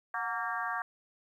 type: harmonic tone with a mistuned harmonic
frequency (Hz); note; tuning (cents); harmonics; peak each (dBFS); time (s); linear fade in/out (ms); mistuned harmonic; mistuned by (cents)
230.2; A#3; -22; 3 / 4 / 5 / 6 / 7 / 8; -39 / -40 / -36 / -42 / -37 / -43; 0.14-0.82; 2; 3; +92
effects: 11-bit